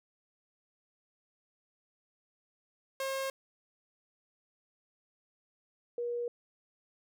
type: tone pair in turn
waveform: sawtooth / sine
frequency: 537 / 478.4 Hz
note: C5 / A#4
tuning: +45 / +45 cents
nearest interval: major second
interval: 200 cents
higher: first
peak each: -29 / -32 dBFS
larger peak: first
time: 3-3.3 / 5.98-6.28 s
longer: neither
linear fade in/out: 2 ms
effects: none